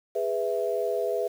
sine chord, E major, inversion first, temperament just, 412 / 494.4 / 659.3 Hz, G#4 / B4 / E5, -14 / +2 / 0 cents, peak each -29 dBFS, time 0.15-1.28 s, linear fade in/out 10 ms, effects 8-bit

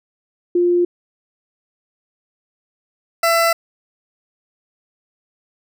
sine / 20% pulse tone pair in turn, 351.2 / 669.7 Hz, F4 / E5, +10 / +27 cents, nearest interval major seventh, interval 1117 cents, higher second, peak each -12 / -8 dBFS, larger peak second, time 0.55-0.85 / 3.23-3.53 s, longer neither, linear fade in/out 5 ms, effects none

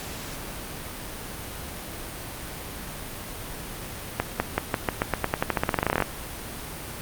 accelerating click train, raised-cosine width 0.5 ms, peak -6 dBFS, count 24, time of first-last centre 4.2-6.023 s, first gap 200 ms, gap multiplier 0.9, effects pink hiss -36 dBFS RMS until 7.01 s + Opus 48 kbps

